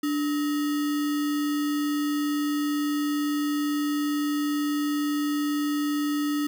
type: tone with sample-and-hold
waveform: sine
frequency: 293.7 Hz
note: D4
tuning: in tune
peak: -23 dBFS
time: 0.03-6.47 s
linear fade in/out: 5 ms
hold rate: 1575 Hz
effects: none